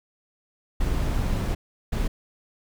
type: noise bursts at uneven times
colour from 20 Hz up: brown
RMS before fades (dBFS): -24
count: 2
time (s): 0.8-1.55 / 1.92-2.08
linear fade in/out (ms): 10
effects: none